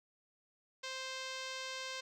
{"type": "tone with low-pass filter", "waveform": "5% pulse", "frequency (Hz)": 523.3, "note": "C5", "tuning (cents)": 0, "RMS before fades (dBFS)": -43, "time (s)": [0.83, 2.01], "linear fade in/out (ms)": 10, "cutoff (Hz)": 6300, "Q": 0.74, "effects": []}